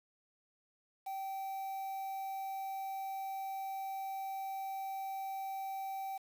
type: tone with quantisation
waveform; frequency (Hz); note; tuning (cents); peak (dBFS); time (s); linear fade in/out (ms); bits
triangle; 775; G5; -20; -36; 1.06-6.18; 10; 9
effects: none